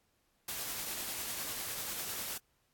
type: noise with tremolo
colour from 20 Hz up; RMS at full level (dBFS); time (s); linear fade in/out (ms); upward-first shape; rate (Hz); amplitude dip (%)
white; -38; 0.48-2.38; 5; sine; 10; 25
effects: pink hiss -75 dBFS RMS until 2.73 s + AAC 64 kbps